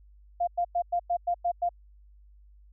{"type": "tone bursts", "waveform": "sine", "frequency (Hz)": 698.5, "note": "F5", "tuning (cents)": 0, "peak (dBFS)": -23, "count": 8, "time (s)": [0.4, 1.692], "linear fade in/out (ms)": 10, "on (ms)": 74, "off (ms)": 100, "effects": ["added 50 Hz sine -52 dBFS peak until 2.72 s"]}